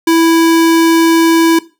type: tone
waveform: square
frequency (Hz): 329.6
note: E4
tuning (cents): 0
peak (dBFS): -7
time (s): 0.07-1.59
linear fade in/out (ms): 5
effects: noise-tail reverb RT60 0.3 s tail -18 dB re dry